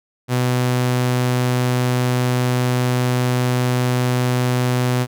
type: tone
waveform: sawtooth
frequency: 125 Hz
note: B2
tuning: 21 cents sharp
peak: -12 dBFS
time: 0.28-5.07 s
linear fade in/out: 50 ms
effects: none